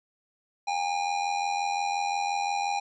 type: tone with amplitude modulation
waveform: square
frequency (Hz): 810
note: G#5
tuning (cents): -43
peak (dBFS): -24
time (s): 0.67-2.8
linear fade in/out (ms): 10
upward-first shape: sine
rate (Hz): 85.7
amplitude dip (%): 65
effects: resampled to 16000 Hz